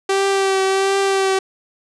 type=tone with vibrato; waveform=sawtooth; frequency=388 Hz; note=G4; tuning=18 cents flat; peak=-11 dBFS; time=0.09-1.39 s; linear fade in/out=5 ms; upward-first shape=triangle; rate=1.4 Hz; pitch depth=25 cents each way; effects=resampled to 22050 Hz + 7-bit